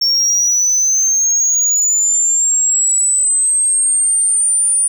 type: linear sweep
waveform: sine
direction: up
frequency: 5460 to 9397 Hz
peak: -8 dBFS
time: 0.01-4.88 s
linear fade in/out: 10 ms
effects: tanh soft clip ceiling -10 dBFS + 7-bit